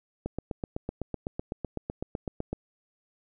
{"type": "click train", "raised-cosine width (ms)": 2, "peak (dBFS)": -18, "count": 19, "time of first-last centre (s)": [0.26, 2.53], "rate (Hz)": 7.93, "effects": []}